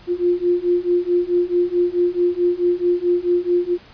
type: beating tone pair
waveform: sine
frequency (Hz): 350 / 354.6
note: F4 / F4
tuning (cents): +4 / +26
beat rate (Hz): 4.6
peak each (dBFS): -19 / -18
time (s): 0.07-3.78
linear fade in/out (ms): 50
effects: pink hiss -46 dBFS RMS until 3.93 s + resampled to 11025 Hz